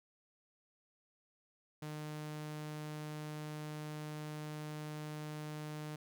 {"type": "tone", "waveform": "sawtooth", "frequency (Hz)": 151.9, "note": "D#3", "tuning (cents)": -41, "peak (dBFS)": -38, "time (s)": [1.82, 5.96], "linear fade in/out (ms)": 5, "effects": []}